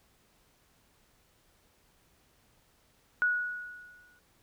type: tone with exponential decay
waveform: sine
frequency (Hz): 1462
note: F#6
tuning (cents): -21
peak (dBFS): -22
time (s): 3.22-4.19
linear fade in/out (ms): 0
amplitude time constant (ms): 210
effects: pink hiss -67 dBFS RMS until 4.42 s